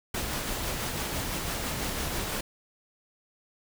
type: noise with tremolo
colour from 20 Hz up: pink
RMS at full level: -31 dBFS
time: 0.14-2.41 s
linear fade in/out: 5 ms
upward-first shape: sine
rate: 6 Hz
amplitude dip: 25%
effects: none